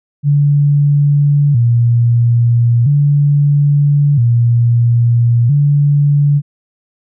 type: tone with vibrato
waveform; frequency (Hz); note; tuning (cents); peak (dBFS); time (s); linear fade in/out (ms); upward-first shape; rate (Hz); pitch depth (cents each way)
sine; 130.81; C3; 0; -7; 0.23-6.42; 50; square; 0.38; 170
effects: none